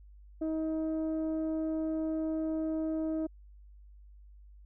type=tone pair together; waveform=sine; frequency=317.2 / 632.4 Hz; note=D#4 / D#5; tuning=+33 / +28 cents; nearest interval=octave; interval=1195 cents; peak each=-29 / -36 dBFS; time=0.41-3.27 s; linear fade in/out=10 ms; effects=tanh soft clip ceiling -26 dBFS + added 50 Hz sine -51 dBFS peak until 4.65 s